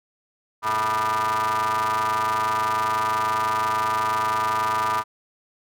40% pulse ring-modulated tone, 110.3 Hz, A2, 5 cents sharp, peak -17 dBFS, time 0.62-5.04 s, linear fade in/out 50 ms, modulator 1090 Hz, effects none

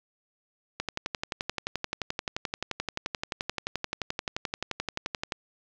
click train, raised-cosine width 0.2 ms, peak -12 dBFS, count 53, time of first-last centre 0.8-5.322 s, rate 11.5 Hz, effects low-pass 6000 Hz 12 dB/octave + 8-bit

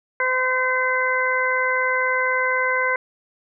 harmonic tone, 512 Hz, C5, 38 cents flat, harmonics 1 / 2 / 3 / 4, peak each -25 / -24 / -23 / -23 dBFS, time 0.2-2.96 s, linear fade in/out 2 ms, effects none

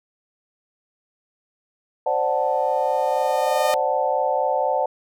sine chord, D dominant seventh, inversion third, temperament equal, 523.3 / 587.3 / 740 / 880 Hz, C5 / D5 / F#5 / A5, 0 / 0 / 0 / 0 cents, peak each -24 dBFS, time 2.06-4.86 s, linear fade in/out 5 ms
sawtooth tone with exponential growth, 610 Hz, D#5, 34 cents flat, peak -16 dBFS, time 2.08-3.74 s, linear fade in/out 0 ms, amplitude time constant 360 ms
effects none

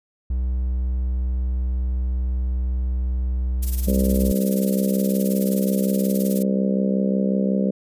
triangle tone, 62.7 Hz, B1, 27 cents sharp, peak -18 dBFS, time 0.3-4.32 s, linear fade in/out 5 ms
violet noise with tremolo, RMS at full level -27 dBFS, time 3.62-6.43 s, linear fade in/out 10 ms, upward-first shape sine, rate 19 Hz, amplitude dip 75%
harmonic tone, 65.5 Hz, C2, 2 cents sharp, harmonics 3 / 4 / 5 / 6 / 7 / 8 / 9, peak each -19 / -29 / -34 / -31 / -30 / -28 / -32 dBFS, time 3.87-7.71 s, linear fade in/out 10 ms
effects resampled to 32000 Hz

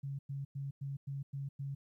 sine tone bursts, 138.59 Hz, C#3, in tune, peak -37 dBFS, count 7, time 0.03-1.75 s, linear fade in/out 10 ms, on 160 ms, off 100 ms, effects 13-bit

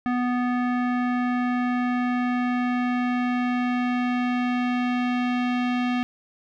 square tone with low-pass filter sweep, 246.9 Hz, B3, in tune, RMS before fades -24 dBFS, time 0.06-6.03 s, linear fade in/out 0 ms, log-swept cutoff 1700 to 2800 Hz, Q 1.6, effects none

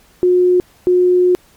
sine tone bursts at uneven times, 360.8 Hz, F#4, 44 cents flat, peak -8 dBFS, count 2, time 0.23-0.6 / 0.87-1.35 s, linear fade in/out 0 ms, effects pink hiss -50 dBFS RMS until 1.56 s + MP3 96 kbps

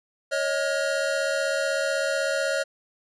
square tone cluster, 553 / 629 / 1423 Hz, C#5 / D#5 / F6, -4 / +19 / +32 cents, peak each -27 / -29 / -30 dBFS, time 0.31-2.64 s, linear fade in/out 20 ms, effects resampled to 22050 Hz

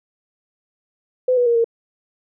sine tone with pitch steps, 507 / 488.7 / 470.3 / 461.3 Hz, B4 / B4 / A#4 / A#4, +45 / -18 / +15 / -18 cents, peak -13 dBFS, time 1.28-1.644 s, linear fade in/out 5 ms, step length 91 ms, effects none

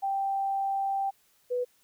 sine tone pair in turn, 784 / 493.9 Hz, G5 / B4, 0 / 0 cents, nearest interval minor sixth, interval 800 cents, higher first, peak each -26 dBFS, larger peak neither, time 0.02-1.11 / 1.5-1.65 s, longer first, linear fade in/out 20 ms, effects white hiss -66 dBFS RMS until 1.83 s

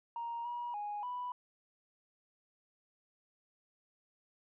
sine tone with pitch steps, 936 / 960 / 828 / 987 Hz, A#5 / B5 / G#5 / B5, +7 / -49 / -5 / -1 cents, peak -36 dBFS, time 0.16-1.32 s, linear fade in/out 2 ms, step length 290 ms, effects tanh soft clip ceiling -33 dBFS

